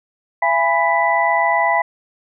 sine tone cluster, 676 / 824 / 990 / 1983 Hz, E5 / G#5 / B5 / B6, +43 / -14 / +4 / +7 cents, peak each -19 dBFS, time 0.42-1.82 s, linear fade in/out 5 ms, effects none

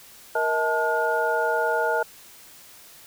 sine tone cluster, 468.8 / 637 / 875 / 1433 Hz, A#4 / D#5 / A5 / F6, +10 / +41 / -10 / +44 cents, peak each -26 dBFS, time 0.35-2.03 s, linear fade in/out 5 ms, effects white hiss -48 dBFS RMS until 3.06 s

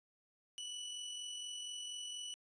sawtooth tone with amplitude modulation, 2960 Hz, F#7, in tune, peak -38 dBFS, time 0.58-2.34 s, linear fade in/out 0 ms, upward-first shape sine, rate 44.2 Hz, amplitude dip 35%, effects resampled to 22050 Hz

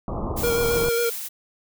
pink low-pass noise, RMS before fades -28 dBFS, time 0.08-0.89 s, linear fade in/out 2 ms, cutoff 1200 Hz, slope 96 dB/octave
blue noise with tremolo, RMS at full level -30 dBFS, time 0.36-1.29 s, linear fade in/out 20 ms, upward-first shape sine, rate 3.2 Hz, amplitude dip 25%
square tone with vibrato, 469.4 Hz, A#4, 12 cents sharp, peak -21 dBFS, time 0.43-1.1 s, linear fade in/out 10 ms, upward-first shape square, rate 7.3 Hz, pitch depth 17 cents each way
effects none

